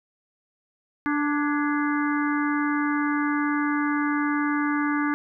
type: harmonic tone with a mistuned harmonic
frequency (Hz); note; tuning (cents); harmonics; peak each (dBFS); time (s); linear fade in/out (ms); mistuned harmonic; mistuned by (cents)
293.7; D4; 0; 1 / 3 / 4 / 5 / 6 / 7; -23 / -33 / -30 / -33 / -32 / -36; 1.06-5.14; 0; 6; -80
effects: none